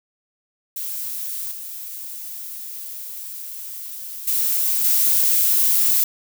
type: noise with level steps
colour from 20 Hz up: violet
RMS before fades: -28 / -33 / -20 / -17 dBFS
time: 0.76-6.04 s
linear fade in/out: 5 ms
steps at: 1.51 / 4.27 / 4.84 s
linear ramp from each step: 10 ms
effects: none